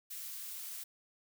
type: noise with high-pass filter sweep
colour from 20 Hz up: blue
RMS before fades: -44 dBFS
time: 0.1-0.84 s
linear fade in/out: 10 ms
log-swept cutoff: 1400 to 670 Hz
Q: 0.73
effects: none